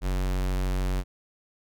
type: tone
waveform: square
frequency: 46.39 Hz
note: F#1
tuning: 5 cents sharp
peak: -25 dBFS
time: 0.01-1.04 s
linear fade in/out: 50 ms
effects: none